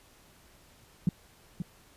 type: tone with echo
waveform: sine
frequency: 174.61 Hz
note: F3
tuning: in tune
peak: -20 dBFS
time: 1.07-1.09 s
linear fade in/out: 2 ms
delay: 530 ms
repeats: 1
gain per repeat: -9 dB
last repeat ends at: 1.62 s
effects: pink hiss -59 dBFS RMS until 1.96 s + resampled to 32000 Hz